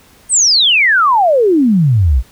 sine exponential sweep, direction down, 8870 to 55.2 Hz, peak -7 dBFS, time 0.29-2.23 s, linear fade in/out 50 ms, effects pink hiss -46 dBFS RMS until 2.31 s

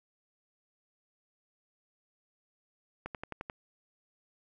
click train, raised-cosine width 0.5 ms, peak -23 dBFS, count 6, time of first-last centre 3.06-3.499 s, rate 11.4 Hz, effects none

